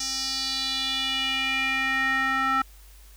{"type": "tone with band-pass filter sweep", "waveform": "square", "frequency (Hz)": 266, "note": "C4", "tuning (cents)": 29, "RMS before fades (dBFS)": -26, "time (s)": [0, 2.62], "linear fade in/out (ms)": 5, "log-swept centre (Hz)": [5700, 1400], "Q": 4, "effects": ["added 50 Hz sine -47 dBFS peak until 3.16 s", "white hiss -55 dBFS RMS until 3.16 s"]}